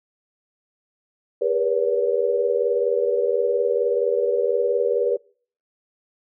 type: tone cluster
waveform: sine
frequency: 402 / 467.2 / 486.3 / 568 Hz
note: G4 / A#4 / B4 / C#5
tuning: +44 / +4 / -27 / +42 cents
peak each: -24 / -28 / -21 / -25 dBFS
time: 1.41-5.17 s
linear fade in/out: 10 ms
effects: noise-tail reverb RT60 0.5 s tail -26 dB re dry